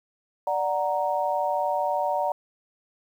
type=chord; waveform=sine; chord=D augmented; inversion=none; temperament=equal; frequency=587.3 / 740 / 932.3 Hz; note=D5 / F#5 / A#5; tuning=0 / 0 / 0 cents; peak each=-27 dBFS; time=0.47-2.32 s; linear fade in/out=2 ms; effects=9-bit